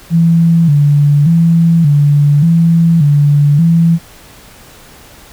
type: tone with vibrato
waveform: sine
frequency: 155.56 Hz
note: D#3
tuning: in tune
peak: -5 dBFS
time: 0.1-3.99 s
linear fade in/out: 50 ms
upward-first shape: square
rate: 0.86 Hz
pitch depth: 120 cents each way
effects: pink hiss -38 dBFS RMS until 5.32 s